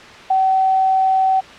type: tone with ADSR envelope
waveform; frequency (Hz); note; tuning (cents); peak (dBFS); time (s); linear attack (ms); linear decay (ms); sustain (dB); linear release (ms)
sine; 762; G5; -49; -10; 0.3-1.41; 8; 4; -2; 19
effects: white hiss -37 dBFS RMS until 1.58 s + low-pass 3000 Hz 12 dB/octave